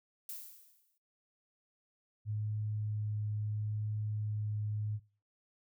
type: noise with exponential decay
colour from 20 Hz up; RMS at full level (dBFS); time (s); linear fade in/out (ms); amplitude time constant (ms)
violet; -41; 0.29-0.98; 2; 150
type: tone with vibrato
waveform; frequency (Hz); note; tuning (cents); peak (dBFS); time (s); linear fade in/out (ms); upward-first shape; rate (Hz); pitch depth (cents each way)
sine; 106.1; G#2; +38; -33; 2.25-5; 50; triangle; 0.74; 9
effects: noise-tail reverb RT60 0.4 s tail -23 dB re dry